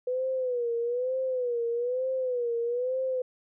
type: tone with vibrato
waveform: sine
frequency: 494 Hz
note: B4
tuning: in tune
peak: -26 dBFS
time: 0.07-3.22 s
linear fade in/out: 5 ms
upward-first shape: sine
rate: 1.1 Hz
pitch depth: 100 cents each way
effects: none